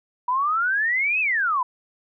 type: exponential two-way sweep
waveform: sine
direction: up then down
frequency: 968 to 2637 to 968 Hz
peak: -19 dBFS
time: 0.28-1.63 s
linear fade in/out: 5 ms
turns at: 1.2 s
effects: none